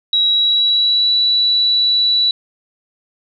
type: tone with pitch glide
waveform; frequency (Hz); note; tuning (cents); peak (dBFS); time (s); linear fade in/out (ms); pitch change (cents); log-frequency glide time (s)
sine; 3869 to 3941; B7 to B7; -36 to -4; -11; 0.13-2.31; 2; +32; 0.26-1.11
effects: none